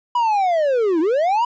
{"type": "linear two-way sweep", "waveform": "triangle", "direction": "down then up", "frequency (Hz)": [987.8, 303.7, 987.8], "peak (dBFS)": -13, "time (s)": [0.15, 1.45], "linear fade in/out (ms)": 5, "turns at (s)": 1, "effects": ["resampled to 16000 Hz", "9-bit"]}